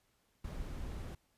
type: noise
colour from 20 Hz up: brown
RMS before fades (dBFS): -42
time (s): 0.44-1.15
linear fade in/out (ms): 5
effects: pink hiss -75 dBFS RMS until 1.37 s + resampled to 32000 Hz